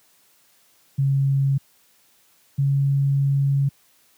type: tone pair in turn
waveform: sine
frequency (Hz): 137.3 / 138.9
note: C#3 / C#3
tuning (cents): -16 / +4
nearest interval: unison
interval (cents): 20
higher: second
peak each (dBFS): -16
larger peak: neither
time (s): 0.98-1.58 / 2.58-3.69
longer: second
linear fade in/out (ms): 10
effects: white hiss -59 dBFS RMS until 4.17 s + high-pass 80 Hz 12 dB/octave